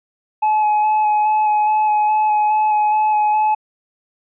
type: tone with vibrato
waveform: triangle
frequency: 851 Hz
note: G#5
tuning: 42 cents sharp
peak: -11 dBFS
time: 0.42-3.55 s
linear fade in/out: 10 ms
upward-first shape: square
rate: 2.4 Hz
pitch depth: 12 cents each way
effects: resampled to 8000 Hz